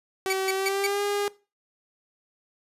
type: tone with pitch glide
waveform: sawtooth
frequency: 382.1 to 407.2 Hz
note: G4 to G#4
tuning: -44 to -34 cents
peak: -21 dBFS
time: 0.26-1.28 s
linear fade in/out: 0 ms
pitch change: +110 cents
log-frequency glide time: 0.53-1.02 s
type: tone bursts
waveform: sawtooth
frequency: 2286 Hz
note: D7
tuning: 47 cents flat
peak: -21 dBFS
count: 4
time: 0.3-0.866 s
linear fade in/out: 2 ms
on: 29 ms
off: 150 ms
effects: noise-tail reverb RT60 0.3 s tail -20 dB re dry + resampled to 32000 Hz